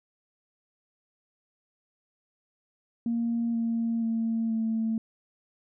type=tone with pitch steps; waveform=sine; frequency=233.1 / 229.9 / 226.7 / 223.6 Hz; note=A#3 / A#3 / A#3 / A3; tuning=0 / -24 / -48 / +28 cents; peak=-24 dBFS; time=3.06-4.98 s; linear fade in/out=2 ms; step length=480 ms; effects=tanh soft clip ceiling -20 dBFS